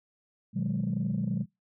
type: chord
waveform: sine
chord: G# minor seventh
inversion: first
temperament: equal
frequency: 123.47 / 155.56 / 185 / 207.7 Hz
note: B2 / D#3 / F#3 / G#3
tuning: 0 / 0 / 0 / 0 cents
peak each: -33 / -33 / -30 / -31 dBFS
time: 0.53-1.46 s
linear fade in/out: 50 ms
effects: noise-tail reverb RT60 0.2 s tail -24 dB re dry + tanh soft clip ceiling -21 dBFS